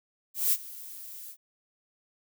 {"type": "noise with ADSR envelope", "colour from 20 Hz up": "violet", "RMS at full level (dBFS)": -23, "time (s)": [0.34, 1.37], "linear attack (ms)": 180, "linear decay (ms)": 48, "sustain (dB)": -20, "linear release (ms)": 74, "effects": []}